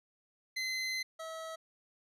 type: tone pair in turn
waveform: 25% pulse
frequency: 2052 / 646.3 Hz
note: C7 / E5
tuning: -34 / -34 cents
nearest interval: octave + minor sixth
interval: 2000 cents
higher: first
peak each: -30 / -37 dBFS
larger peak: first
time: 0.56-1.03 / 1.19-1.56 s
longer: first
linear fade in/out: 10 ms
effects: low-pass 10000 Hz 12 dB/octave